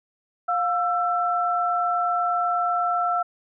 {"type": "tone pair together", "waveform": "sine", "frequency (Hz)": [707.7, 1336], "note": ["F5", "E6"], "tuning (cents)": [23, 23], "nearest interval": "major seventh", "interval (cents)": 1100, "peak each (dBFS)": -23, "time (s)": [0.48, 3.23], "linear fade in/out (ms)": 10, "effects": []}